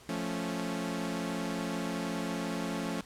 sawtooth chord, F augmented, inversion none, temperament equal, 174.61 / 220 / 277.2 Hz, F3 / A3 / C#4, 0 / 0 / 0 cents, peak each -33 dBFS, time 0.09-3.01 s, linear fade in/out 2 ms, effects pink hiss -55 dBFS RMS until 3.05 s + low-pass 11000 Hz 12 dB/octave

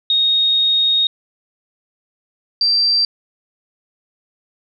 sine tone pair in turn, 3729 / 4698 Hz, A#7 / D8, 0 / 0 cents, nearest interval major third, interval 400 cents, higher second, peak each -12 dBFS, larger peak neither, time 0.1-1.07 / 2.61-3.05 s, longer first, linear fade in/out 2 ms, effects none

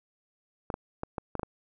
clicks, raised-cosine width 1 ms, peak -18 dBFS, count 7, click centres 0.702 / 0.741 / 1.034 / 1.182 / 1.353 / 1.395 / 1.432 s, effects none

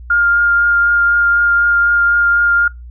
sine tone with vibrato, 1407 Hz, F6, 12 cents sharp, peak -9 dBFS, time 0.1-2.68 s, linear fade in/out 5 ms, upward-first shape triangle, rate 4 Hz, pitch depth 13 cents each way, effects noise-tail reverb RT60 0.2 s tail -24 dB re dry + added 60 Hz sine -30 dBFS peak until 2.9 s

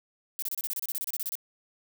violet noise bursts, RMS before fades -32 dBFS, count 16, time 0.39-1.353 s, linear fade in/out 0 ms, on 33 ms, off 29 ms, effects none

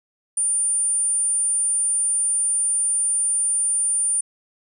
sine tone, 9220 Hz, D9, 33 cents flat, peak -18 dBFS, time 0.37-4.21 s, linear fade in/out 5 ms, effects none

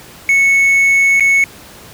triangle tone with dropouts, 2207 Hz, C#7, 8 cents flat, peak -6 dBFS, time 0.29-1.44 s, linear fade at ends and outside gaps 1 ms, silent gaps 1.198-1.206 s, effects pink hiss -37 dBFS RMS until 1.93 s + high-pass 60 Hz 12 dB/octave

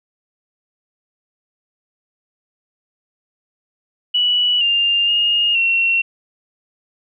sine tone with pitch steps, 2946 / 2801 / 2844 / 2725 Hz, F#7 / F7 / F7 / F7, -8 / +4 / +31 / -43 cents, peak -13 dBFS, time 4.14-6.02 s, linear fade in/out 10 ms, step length 470 ms, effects none

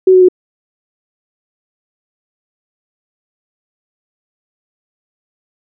sine tone with pitch steps, 374.7 / 369.8 / 364.9 Hz, F#4 / F#4 / F#4, +22 / -1 / -24 cents, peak -3 dBFS, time 0.07-0.286 s, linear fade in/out 5 ms, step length 72 ms, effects none

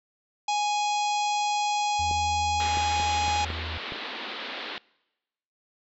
harmonic tone, 830.6 Hz, G#5, in tune, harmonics 1 / 3 / 4 / 5 / 6 / 7 / 8 / 9, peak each -24 / -34 / -36 / -38 / -40 / -41 / -42 / -43 dBFS, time 0.48-3.45 s, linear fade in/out 5 ms
triangle tone with pitch glide, 82.41 to 80.81 Hz, E2 to E2, 0 to -34 cents, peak -31 dBFS, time 1.99-3.78 s, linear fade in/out 5 ms, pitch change -34 cents, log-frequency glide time 2.12-3.15 s
clicks, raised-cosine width 2 ms, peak -24 dBFS, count 6, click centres 2.112 / 2.772 / 2.999 / 3.281 / 3.503 / 3.922 s
white band-pass noise, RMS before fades -36 dBFS, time 2.6-4.78 s, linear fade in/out 0 ms, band 210 to 4100 Hz, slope 48 dB/octave
effects noise-tail reverb RT60 1.0 s tail -25 dB re dry

